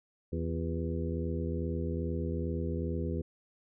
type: harmonic tone with a mistuned harmonic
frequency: 82.41 Hz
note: E2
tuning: in tune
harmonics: 1 / 2 / 3 / 4 / 5 / 6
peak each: -34 / -37 / -39 / -40 / -41 / -42 dBFS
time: 0.32-3.22 s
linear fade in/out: 10 ms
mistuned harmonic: 4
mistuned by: +72 cents
effects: none